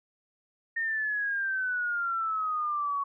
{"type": "exponential sweep", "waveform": "sine", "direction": "down", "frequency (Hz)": [1840, 1113], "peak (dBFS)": -27, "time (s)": [0.76, 3.04], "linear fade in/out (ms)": 10, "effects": []}